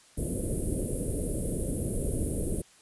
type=band-stop noise; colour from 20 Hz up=pink; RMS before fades=-30 dBFS; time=0.17-2.62 s; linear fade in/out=10 ms; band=550 to 9400 Hz; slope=48 dB/octave; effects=white hiss -58 dBFS RMS until 2.81 s + resampled to 24000 Hz